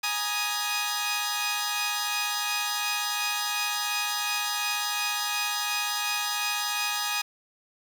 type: chord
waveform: 10% pulse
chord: Ab suspended second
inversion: none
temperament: equal with one note detuned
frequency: 830.6 / 948.1 / 1244.5 Hz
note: Ab5 / Bb5 / Eb6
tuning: 0 / +29 / 0 cents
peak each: -22 / -26 / -22 dBFS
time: 0.03-7.22 s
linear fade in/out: 10 ms
effects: none